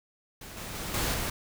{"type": "noise with level steps", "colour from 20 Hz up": "pink", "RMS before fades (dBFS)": [-44, -39, -36, -29, -32], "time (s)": [0.41, 1.3], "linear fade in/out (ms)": 5, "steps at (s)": [0.57, 0.75, 0.94, 1.14], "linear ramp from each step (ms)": 2, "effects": []}